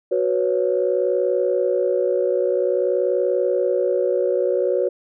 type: chord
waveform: sine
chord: F# suspended fourth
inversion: none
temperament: equal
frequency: 370 / 493.9 / 554.4 Hz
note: F#4 / B4 / C#5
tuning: 0 / 0 / 0 cents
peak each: -21 dBFS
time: 0.11-4.89 s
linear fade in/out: 10 ms
effects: tanh soft clip ceiling -7 dBFS